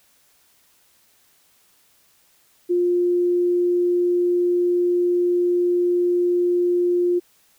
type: tone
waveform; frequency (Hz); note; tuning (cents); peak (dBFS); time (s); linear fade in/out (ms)
sine; 352.9; F4; +18; -16; 2.69-7.2; 20
effects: white hiss -59 dBFS RMS until 7.58 s